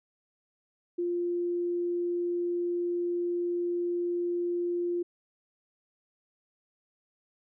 sine tone, 349.2 Hz, F4, in tune, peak -27 dBFS, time 0.98-5.03 s, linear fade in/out 10 ms, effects none

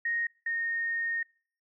sine tone pair in turn, 1864.7 / 1846.5 Hz, A#6 / A#6, 0 / -17 cents, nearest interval unison, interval 17 cents, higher first, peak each -27 / -28 dBFS, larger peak first, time 0.05-0.27 / 0.46-1.23 s, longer second, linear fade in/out 5 ms, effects noise-tail reverb RT60 0.5 s tail -26 dB re dry

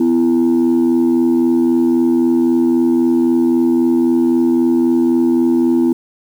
sine tone pair together, 251.6 / 335.4 Hz, B3 / E4, +32 / +30 cents, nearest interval perfect fourth, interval 498 cents, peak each -11 dBFS, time 0-5.93 s, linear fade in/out 5 ms, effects tanh soft clip ceiling -7 dBFS + 7-bit

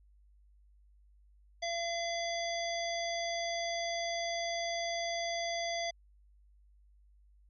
harmonic tone, 680 Hz, F5, 46 cents flat, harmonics 1 / 3 / 5 / 7 / 9, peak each -35 / -40 / -42 / -43 / -45 dBFS, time 1.62-5.91 s, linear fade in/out 10 ms, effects added 50 Hz sine -60 dBFS peak until 7.49 s

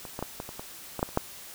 clicks, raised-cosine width 1 ms, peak -26 / -20 / -16 / -20 / -25 / -23 / -18 / -10 / -30 / -9 dBFS, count 10, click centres 0.052 / 0.191 / 0.226 / 0.401 / 0.491 / 0.595 / 0.993 / 1.029 / 1.09 / 1.174 s, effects white hiss -45 dBFS RMS until 1.54 s

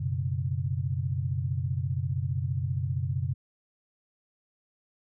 sine chord, F# suspended fourth, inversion none, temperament equal, 92.5 / 123.47 / 138.59 Hz, F#2 / B2 / C#3, 0 / 0 / 0 cents, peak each -31 dBFS, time 0-3.34 s, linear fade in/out 10 ms, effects none

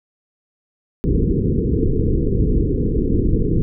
pink low-pass noise, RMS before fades -17 dBFS, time 1.04-3.62 s, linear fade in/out 0 ms, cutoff 470 Hz, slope 96 dB/octave, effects none

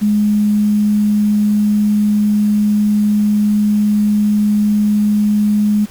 sine tone with quantisation, 209 Hz, G#3, 11 cents sharp, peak -10 dBFS, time 0.01-5.86 s, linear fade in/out 20 ms, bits 6, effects pink hiss -40 dBFS RMS until 5.9 s

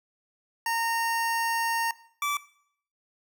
25% pulse tone pair in turn, 920 / 1159.1 Hz, A#5 / D6, -23 / -23 cents, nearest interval major third, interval 400 cents, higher second, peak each -22 dBFS, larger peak neither, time 0.66-1.91 / 2.22-2.37 s, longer first, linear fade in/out 2 ms, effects noise-tail reverb RT60 0.6 s tail -18 dB re dry

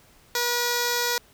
5% pulse tone with notch filter, 481.9 Hz, B4, 43 cents flat, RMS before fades -25 dBFS, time 0.35-1.18 s, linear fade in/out 2 ms, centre 2800 Hz, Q 2, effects pink hiss -56 dBFS RMS until 1.33 s

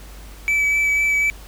triangle tone with vibrato, 2300 Hz, D7, 37 cents flat, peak -14 dBFS, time 0.48-1.3 s, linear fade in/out 0 ms, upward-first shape sine, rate 4 Hz, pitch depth 13 cents each way, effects added 50 Hz sine -37 dBFS peak until 1.47 s + pink hiss -44 dBFS RMS until 1.47 s

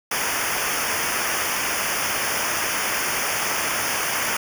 pink noise with comb filter, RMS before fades -24 dBFS, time 0.11-4.37 s, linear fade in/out 5 ms, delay 0.25 ms, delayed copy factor -0.95, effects none

